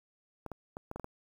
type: clicks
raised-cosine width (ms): 1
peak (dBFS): -26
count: 7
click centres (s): 0.463 / 0.517 / 0.769 / 0.914 / 0.96 / 0.997 / 1.044
effects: 9-bit